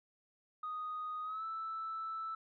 sine tone with pitch glide, 1244 to 1318 Hz, D#6 to E6, -1 to -1 cents, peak -37 dBFS, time 0.63-2.35 s, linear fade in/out 5 ms, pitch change +100 cents, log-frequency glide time 1.23-1.44 s, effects tanh soft clip ceiling -34 dBFS

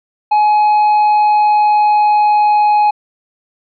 triangle tone with pitch glide, 843 to 838.1 Hz, G#5 to G#5, +26 to +16 cents, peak -6 dBFS, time 0.31-2.91 s, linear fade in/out 10 ms, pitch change -10 cents, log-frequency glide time 0.88-2.77 s, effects resampled to 11025 Hz

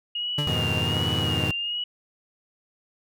sine tone with vibrato, 2861 Hz, F7, 41 cents sharp, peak -26 dBFS, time 0.15-1.84 s, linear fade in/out 5 ms, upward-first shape sine, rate 1.3 Hz, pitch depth 49 cents each way
40% pulse tone with exponential decay, 146.83 Hz, D3, in tune, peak -22 dBFS, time 0.38-0.68 s, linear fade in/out 5 ms, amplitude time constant 65 ms
sawtooth chord, F half-diminished seventh, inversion none, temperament equal, 87.31 / 103.83 / 123.47 / 155.56 Hz, F2 / Ab2 / Cb3 / Eb3, 0 / 0 / 0 / 0 cents, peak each -26 dBFS, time 0.47-1.51 s, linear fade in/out 0 ms
effects none

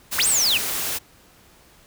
white noise, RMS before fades -26 dBFS, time 0.11-0.99 s, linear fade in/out 20 ms
sine linear two-way sweep, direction up then down, 740 to 8870 to 2296 Hz, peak -17 dBFS, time 0.18-0.58 s, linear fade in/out 10 ms, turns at 0.27 s
effects pink hiss -53 dBFS RMS until 1.86 s

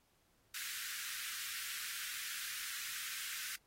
pink high-pass noise, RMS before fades -44 dBFS, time 0.54-3.56 s, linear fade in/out 5 ms, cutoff 1400 Hz, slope 48 dB/octave, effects pink hiss -74 dBFS RMS until 3.66 s + AAC 48 kbps

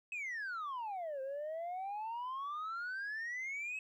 sine exponential two-way sweep, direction down then up, 2599 to 523.3 to 2599 Hz, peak -36 dBFS, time 0.12-3.79 s, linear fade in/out 2 ms, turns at 1.21 s, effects tanh soft clip ceiling -37 dBFS + 13-bit

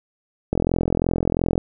click train, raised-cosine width 2 ms, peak -6 dBFS, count 46, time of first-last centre 0.53-1.579 s, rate 42.9 Hz, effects none

